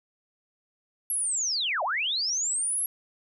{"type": "linear two-way sweep", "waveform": "sine", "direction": "down then up", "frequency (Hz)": [11410, 569, 11410], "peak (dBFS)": -25, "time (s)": [1.1, 2.86], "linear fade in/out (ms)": 2, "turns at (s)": 1.83, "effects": []}